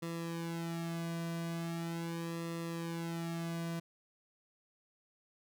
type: tone with flanger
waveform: sawtooth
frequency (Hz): 167.3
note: E3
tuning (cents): +26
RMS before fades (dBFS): -39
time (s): 0.02-3.8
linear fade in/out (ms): 10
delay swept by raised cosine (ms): 1.3 to 2.3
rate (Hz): 0.4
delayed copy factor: -0.95
effects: none